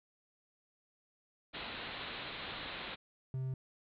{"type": "low-pass noise", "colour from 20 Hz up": "white", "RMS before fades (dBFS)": -44, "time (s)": [1.53, 2.96], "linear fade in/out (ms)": 20, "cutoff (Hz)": 4100, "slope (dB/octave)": 96}
{"type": "tone", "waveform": "triangle", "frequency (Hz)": 130.81, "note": "C3", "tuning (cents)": 0, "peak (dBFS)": -33, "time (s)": [3.34, 3.54], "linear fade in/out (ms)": 2}
{"effects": []}